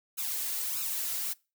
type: noise with flanger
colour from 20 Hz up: blue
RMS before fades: -33 dBFS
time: 0.17-1.34 s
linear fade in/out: 20 ms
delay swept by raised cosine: 0.75 to 2.95 ms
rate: 1.6 Hz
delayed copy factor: +1
effects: noise-tail reverb RT60 0.3 s tail -24 dB re dry